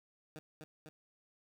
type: tone with echo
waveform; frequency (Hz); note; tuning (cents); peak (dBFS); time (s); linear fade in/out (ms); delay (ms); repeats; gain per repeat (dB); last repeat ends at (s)
15% pulse; 155.4; D#3; -2; -40; 0.36-0.39; 0; 250; 2; -2; 0.89
effects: none